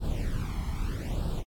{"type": "noise with flanger", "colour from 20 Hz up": "brown", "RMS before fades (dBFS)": -30, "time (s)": [0, 1.44], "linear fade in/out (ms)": 50, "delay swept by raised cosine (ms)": [0.23, 0.97], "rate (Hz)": 0.79, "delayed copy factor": 0.8, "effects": ["AAC 64 kbps"]}